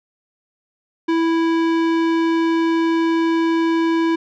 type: tone with tanh clipping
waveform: sine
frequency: 329.6 Hz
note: E4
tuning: in tune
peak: -17 dBFS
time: 1.08-4.16 s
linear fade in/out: 10 ms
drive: 18 dB
effects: none